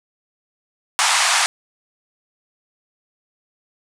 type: band-pass noise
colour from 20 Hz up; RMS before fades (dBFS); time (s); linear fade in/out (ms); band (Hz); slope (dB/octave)
pink; -17; 0.99-1.46; 0; 750 to 9700; 48
effects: none